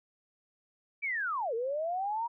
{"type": "linear two-way sweep", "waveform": "sine", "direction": "down then up", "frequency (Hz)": [2351, 440, 955], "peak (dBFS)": -30, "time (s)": [1.02, 2.28], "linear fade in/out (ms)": 20, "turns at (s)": 1.54, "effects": []}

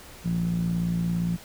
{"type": "tone with low-pass filter", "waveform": "5% pulse", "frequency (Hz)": 57.3, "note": "A#1", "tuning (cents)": -29, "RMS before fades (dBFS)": -26, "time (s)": [0.24, 1.37], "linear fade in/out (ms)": 20, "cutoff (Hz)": 170, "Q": 7.2, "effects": ["pink hiss -46 dBFS RMS until 1.44 s"]}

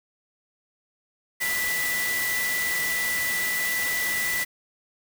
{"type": "tone in noise", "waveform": "sine", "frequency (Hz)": 1975.5, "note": "B6", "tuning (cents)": 0, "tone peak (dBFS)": -25, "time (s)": [1.4, 4.45], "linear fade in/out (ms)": 20, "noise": "white", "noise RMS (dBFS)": -30, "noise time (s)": [1.4, 4.45], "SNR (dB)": 2, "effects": []}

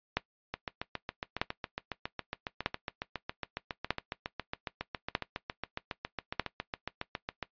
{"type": "two click trains", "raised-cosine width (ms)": 0.3, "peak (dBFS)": [-18, -11], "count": [51, 6], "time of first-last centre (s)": [[0.54, 7.427], [0.17, 6.397]], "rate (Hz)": [7.26, 0.803], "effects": ["noise-tail reverb RT60 0.1 s tail -18 dB re dry", "resampled to 11025 Hz"]}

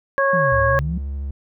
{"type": "harmonic tone", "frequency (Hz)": 549, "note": "C#5", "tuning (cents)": -17, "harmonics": [1, 2, 3], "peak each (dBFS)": [-18, -20, -20], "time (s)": [0.18, 0.79], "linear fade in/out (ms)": 0}
{"type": "exponential two-way sweep", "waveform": "sine", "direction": "down then up", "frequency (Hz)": [184.2, 102.3, 184.2], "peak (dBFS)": -22, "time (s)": [0.33, 0.98], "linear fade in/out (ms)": 5, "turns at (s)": 0.61}
{"type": "tone with vibrato", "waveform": "triangle", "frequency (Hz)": 69.7, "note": "C#2", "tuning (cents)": 10, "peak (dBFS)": -22, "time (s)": [0.52, 1.31], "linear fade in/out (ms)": 5, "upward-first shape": "sine", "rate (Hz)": 13, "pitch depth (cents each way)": 25}
{"effects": []}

